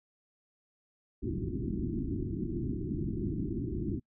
white low-pass noise, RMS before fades -34 dBFS, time 1.22-4 s, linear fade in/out 20 ms, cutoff 370 Hz, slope 96 dB/octave, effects noise-tail reverb RT60 0.1 s tail -25 dB re dry

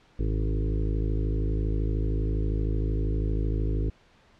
harmonic tone with a mistuned harmonic, 52.8 Hz, G#1, 29 cents sharp, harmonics 1 / 2 / 3 / 5 / 6 / 7 / 8 / 9, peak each -25 / -31 / -36 / -38 / -37 / -40 / -40 / -44 dBFS, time 0.19-3.9 s, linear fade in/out 5 ms, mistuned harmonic 1, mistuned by -41 cents, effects pink hiss -59 dBFS RMS until 4.39 s + low-pass 4000 Hz 12 dB/octave

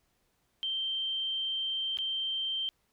sine tone with dropouts, 3136 Hz, G7, in tune, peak -30 dBFS, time 0.63-2.69 s, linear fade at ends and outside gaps 0 ms, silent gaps 1.972-1.987 s, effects pink hiss -74 dBFS RMS until 2.92 s

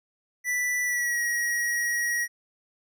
square tone with pitch glide, 1974 to 1901.3 Hz, B6 to A#6, -1 to +34 cents, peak -25 dBFS, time 0.44-2.28 s, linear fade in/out 50 ms, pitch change -65 cents, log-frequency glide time 0.83-1.2 s, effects none

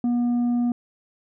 sine tone with tanh clipping, 241.1 Hz, B3, 41 cents flat, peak -20 dBFS, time 0.04-0.72 s, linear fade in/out 2 ms, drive 4 dB, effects none

